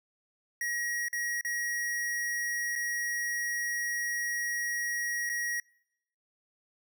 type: tone with dropouts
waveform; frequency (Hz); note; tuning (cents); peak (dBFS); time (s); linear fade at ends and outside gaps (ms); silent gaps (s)
square; 1900; A#6; +33; -31; 0.61-5.6; 2; 1.084-1.129 / 1.411-1.448 / 2.755-2.759 / 5.293-5.297
effects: noise-tail reverb RT60 0.8 s tail -26 dB re dry